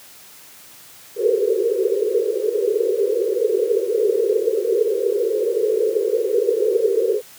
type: band-pass noise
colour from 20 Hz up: white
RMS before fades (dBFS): -19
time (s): 1.16-7.22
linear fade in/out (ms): 50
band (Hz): 380 to 490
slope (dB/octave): 96
effects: white hiss -44 dBFS RMS until 7.38 s + high-pass 80 Hz 12 dB/octave